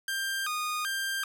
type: tone with vibrato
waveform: sawtooth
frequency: 1396.9 Hz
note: F6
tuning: in tune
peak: -26 dBFS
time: 0.08-1.24 s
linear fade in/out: 2 ms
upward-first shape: square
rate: 1.3 Hz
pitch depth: 220 cents each way
effects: none